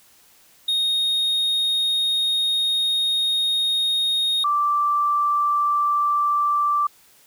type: tone pair in turn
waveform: triangle / sine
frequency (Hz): 3719 / 1171.4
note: A#7 / D6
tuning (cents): -5 / -5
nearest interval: octave + minor sixth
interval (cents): 2000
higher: first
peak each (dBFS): -17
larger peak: neither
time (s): 0.68-4.44 / 4.44-6.87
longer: first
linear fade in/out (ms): 5
effects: white hiss -54 dBFS RMS until 7.26 s